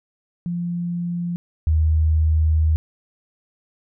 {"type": "tone pair in turn", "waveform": "sine", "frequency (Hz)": [173.5, 78.64], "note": ["F3", "D#2"], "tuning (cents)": [-11, 19], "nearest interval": "octave + major second", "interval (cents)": 1370, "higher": "first", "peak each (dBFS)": [-22, -14], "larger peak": "second", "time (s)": [[0.46, 1.36], [1.67, 2.76]], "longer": "second", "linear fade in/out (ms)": 0, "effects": []}